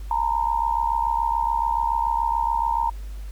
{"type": "tone with amplitude modulation", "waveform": "sine", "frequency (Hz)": 925, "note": "A#5", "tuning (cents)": -14, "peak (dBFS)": -16, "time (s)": [0.11, 2.9], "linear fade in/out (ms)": 2, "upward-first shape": "sine", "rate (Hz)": 67, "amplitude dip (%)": 85, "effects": ["added 50 Hz sine -31 dBFS peak until 3.31 s", "pink hiss -52 dBFS RMS until 3.31 s"]}